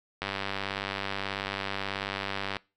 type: click train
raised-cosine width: 0.3 ms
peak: -15 dBFS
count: 232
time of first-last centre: 0.22-2.568 s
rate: 98.4 Hz
effects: noise-tail reverb RT60 0.3 s tail -23 dB re dry